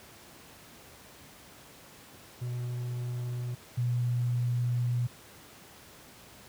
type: tone pair in turn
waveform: triangle / sine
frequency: 122.6 / 121.68 Hz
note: B2 / B2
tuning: -12 / -25 cents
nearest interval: unison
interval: 13 cents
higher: first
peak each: -29 / -25 dBFS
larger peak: second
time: 2.41-3.55 / 3.77-5.07 s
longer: second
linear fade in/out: 10 ms
effects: pink hiss -52 dBFS RMS until 6.48 s + high-pass 80 Hz 12 dB/octave